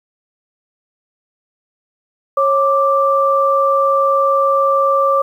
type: tone pair together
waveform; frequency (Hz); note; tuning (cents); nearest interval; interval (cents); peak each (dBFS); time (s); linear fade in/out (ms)
sine; 548 / 1174.7; C#5 / D6; -20 / 0; octave + minor second; 1320; -14 / -13; 2.37-5.22; 5
effects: 8-bit